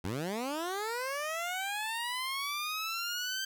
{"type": "linear sweep", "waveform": "15% pulse", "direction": "up", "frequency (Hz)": [81.4, 1568], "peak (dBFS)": -27, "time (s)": [0.04, 3.45], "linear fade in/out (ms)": 5, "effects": []}